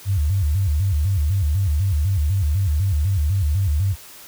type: tone with vibrato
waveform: sine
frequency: 85.2 Hz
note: F2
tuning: 42 cents flat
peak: -16 dBFS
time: 0.05-3.96 s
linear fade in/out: 50 ms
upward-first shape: square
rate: 4 Hz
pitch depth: 240 cents each way
effects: white hiss -42 dBFS RMS until 4.27 s

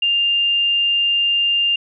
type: tone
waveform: sine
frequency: 2800 Hz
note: F7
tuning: 4 cents sharp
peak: -14 dBFS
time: 0.02-1.76 s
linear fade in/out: 5 ms
effects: none

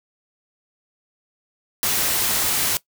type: noise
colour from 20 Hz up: white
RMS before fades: -21 dBFS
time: 1.83-2.77 s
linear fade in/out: 0 ms
effects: noise-tail reverb RT60 0.1 s tail -19 dB re dry

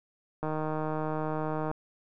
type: click train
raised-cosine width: 1 ms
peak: -19 dBFS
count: 200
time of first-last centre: 0.43-1.714 s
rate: 155 Hz
effects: none

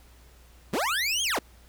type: linear two-way sweep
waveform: 25% pulse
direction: up then down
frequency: 138.59 to 3322 to 157.2 Hz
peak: -21 dBFS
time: 0.73-1.39 s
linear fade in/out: 5 ms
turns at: 1.23 s
effects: added 60 Hz sine -52 dBFS peak until 1.68 s + pink hiss -58 dBFS RMS until 1.68 s

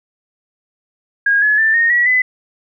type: tone with pitch steps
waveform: sine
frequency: 1633 / 1702.3 / 1774.6 / 1850 / 1928.6 / 2010 Hz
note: G#6 / G#6 / A6 / A#6 / B6 / B6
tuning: -30 / +42 / +14 / -14 / -42 / +30 cents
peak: -10 dBFS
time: 1.26-2.22 s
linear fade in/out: 5 ms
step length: 160 ms
effects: none

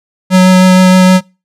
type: tone with vibrato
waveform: square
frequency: 185 Hz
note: F#3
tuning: in tune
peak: -3 dBFS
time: 0.3-1.21 s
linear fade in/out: 50 ms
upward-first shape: sine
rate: 6.4 Hz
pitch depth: 9 cents each way
effects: noise-tail reverb RT60 0.3 s tail -26 dB re dry + low-pass 10000 Hz 12 dB/octave

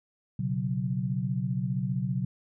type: chord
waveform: sine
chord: B suspended second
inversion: none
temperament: equal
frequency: 123.47 / 138.59 / 185 Hz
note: B2 / C#3 / F#3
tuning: 0 / 0 / 0 cents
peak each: -31 dBFS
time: 0.39-2.25 s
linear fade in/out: 5 ms
effects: none

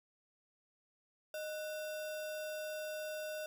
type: tone with sample-and-hold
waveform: sine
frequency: 617 Hz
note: D#5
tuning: 15 cents flat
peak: -39 dBFS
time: 1.34-3.46 s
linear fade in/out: 2 ms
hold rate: 2100 Hz
effects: none

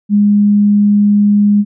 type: tone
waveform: sine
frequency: 205.6 Hz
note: G#3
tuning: 17 cents flat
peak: -6 dBFS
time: 0.09-1.65 s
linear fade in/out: 50 ms
effects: none

